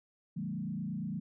sine tone with frequency modulation, 189.7 Hz, F#3, 43 cents sharp, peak -34 dBFS, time 0.36-1.2 s, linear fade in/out 10 ms, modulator 28.7 Hz, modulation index 1.5, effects none

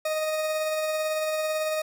40% pulse tone with tremolo, 622.3 Hz, D#5, in tune, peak -23 dBFS, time 0.05-1.82 s, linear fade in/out 5 ms, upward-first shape triangle, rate 18 Hz, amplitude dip 30%, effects none

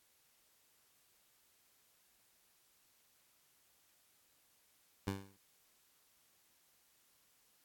15% pulse tone with exponential decay, 97.7 Hz, G2, 5 cents flat, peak -27 dBFS, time 5.07-5.37 s, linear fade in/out 5 ms, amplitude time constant 65 ms, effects white hiss -72 dBFS RMS until 7.64 s + AAC 64 kbps

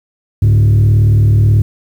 sine tone with frequency modulation, 104.4 Hz, G#2, 10 cents sharp, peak -3 dBFS, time 0.42-1.62 s, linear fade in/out 5 ms, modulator 38.4 Hz, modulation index 0.62, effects tanh soft clip ceiling -5 dBFS + 7-bit

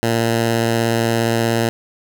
10% pulse tone with vibrato, 115.3 Hz, A#2, 19 cents flat, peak -7 dBFS, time 0.03-1.69 s, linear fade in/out 0 ms, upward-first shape sine, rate 17 Hz, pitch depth 13 cents each way, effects none

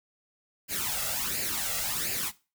white noise with flanger, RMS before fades -31 dBFS, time 0.68-2.32 s, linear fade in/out 50 ms, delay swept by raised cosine 0.42 to 1.52 ms, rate 1.4 Hz, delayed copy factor +0.7, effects noise-tail reverb RT60 0.3 s tail -18 dB re dry

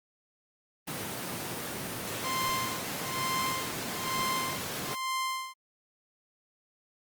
pink high-pass noise, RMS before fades -36 dBFS, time 0.87-4.95 s, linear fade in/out 10 ms, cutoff 110 Hz, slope 24 dB/octave
sawtooth tone with tremolo, 1046.5 Hz, C6, in tune, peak -25 dBFS, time 2.23-5.54 s, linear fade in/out 20 ms, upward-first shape sine, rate 1.1 Hz, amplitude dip 100%
clicks, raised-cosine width 2 ms, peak -26 dBFS, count 2, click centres 2.494 / 4.193 s
effects Opus 24 kbps

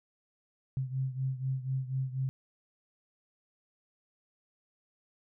sine beating tone pair, 130.81 / 134.91 Hz, C3 / C#3, 0 / -47 cents, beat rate 4.1 Hz, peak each -32 / -36 dBFS, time 0.77-2.29 s, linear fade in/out 0 ms, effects none

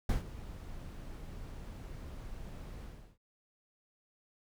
brown noise with ADSR envelope, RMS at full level -29 dBFS, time 0.09-3.18 s, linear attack 4 ms, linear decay 130 ms, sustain -16 dB, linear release 360 ms, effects none

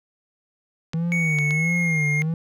clicks, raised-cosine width 0.2 ms, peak -16 dBFS, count 3, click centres 0.934 / 1.387 / 1.508 s
triangle tone with vibrato, 160 Hz, D#3, 49 cents sharp, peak -19 dBFS, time 0.94-2.34 s, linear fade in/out 2 ms, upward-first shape sine, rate 1.5 Hz, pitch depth 130 cents each way
triangle tone with pitch glide, 2230 to 2131 Hz, C#7 to C7, +10 to +31 cents, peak -20 dBFS, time 1.12-2.22 s, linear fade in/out 0 ms, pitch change -79 cents, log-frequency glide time 1.35-1.91 s
effects none

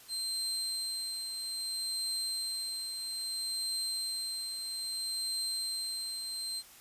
30% pulse tone with tremolo, 4143 Hz, C8, 18 cents flat, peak -29 dBFS, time 0.08-6.63 s, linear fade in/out 50 ms, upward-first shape triangle, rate 0.61 Hz, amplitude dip 45%, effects white hiss -55 dBFS RMS until 6.8 s + resampled to 32000 Hz

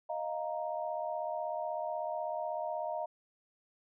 sine chord, Eb suspended second, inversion none, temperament equal, 622.3 / 698.5 / 932.3 Hz, Eb5 / F5 / Bb5, 0 / 0 / 0 cents, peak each -37 / -38 / -40 dBFS, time 0.09-3.06 s, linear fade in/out 10 ms, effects none

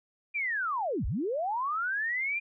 sine linear two-way sweep, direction down then up, 2427 to 35.74 to 2427 Hz, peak -28 dBFS, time 0.34-2.4 s, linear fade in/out 20 ms, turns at 1.06 s, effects none

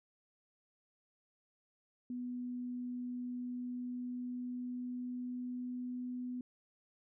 sine tone with pitch glide, 246.9 to 248.9 Hz, B3 to B3, 0 to +14 cents, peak -38 dBFS, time 2.1-6.41 s, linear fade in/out 2 ms, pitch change +14 cents, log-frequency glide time 3.32-6.24 s, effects none

